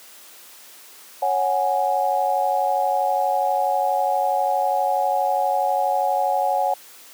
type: chord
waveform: sine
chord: C# suspended fourth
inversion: none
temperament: just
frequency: 554.4 / 739.2 / 831.5 Hz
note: C#5 / F#5 / G#5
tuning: 0 / -2 / +2 cents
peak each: -24 / -21 / -22 dBFS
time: 1.22-6.74 s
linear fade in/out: 5 ms
effects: white hiss -45 dBFS RMS until 7.13 s + high-pass 300 Hz 12 dB/octave